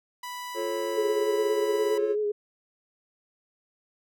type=tone; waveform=sawtooth; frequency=987.8 Hz; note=B5; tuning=in tune; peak=-31 dBFS; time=0.23-1.98 s; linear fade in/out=5 ms
type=chord; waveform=triangle; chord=F augmented; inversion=none; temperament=just; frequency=349.2 / 436.5 / 545.7 Hz; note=F4 / A4 / C#5; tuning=0 / -14 / -27 cents; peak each=-31 / -30 / -30 dBFS; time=0.54-2.16 s; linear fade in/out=50 ms
type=tone with vibrato; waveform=sine; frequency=419.3 Hz; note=G#4; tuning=17 cents sharp; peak=-24 dBFS; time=0.97-2.32 s; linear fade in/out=10 ms; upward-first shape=sine; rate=7.5 Hz; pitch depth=30 cents each way
effects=none